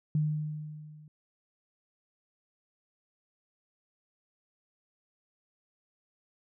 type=tone with level ramp; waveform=sine; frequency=152.2 Hz; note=D#3; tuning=38 cents flat; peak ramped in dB=-23 to -50 dBFS; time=0.15-1.08 s; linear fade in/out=2 ms; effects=none